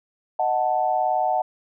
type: chord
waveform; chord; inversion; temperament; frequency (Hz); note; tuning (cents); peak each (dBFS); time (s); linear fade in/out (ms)
sine; D# diminished; none; equal; 622.3 / 740 / 880; D#5 / F#5 / A5; 0 / 0 / 0; -26 / -21 / -25; 0.39-1.42; 5
effects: none